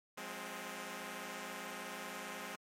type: chord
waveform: 5% pulse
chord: F minor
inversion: none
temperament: equal with one note detuned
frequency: 179.11 / 207.7 / 261.6 Hz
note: F3 / Ab3 / C4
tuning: +44 / 0 / 0 cents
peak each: -38 / -35 / -36 dBFS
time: 0.17-2.56 s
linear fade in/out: 10 ms
effects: MP3 64 kbps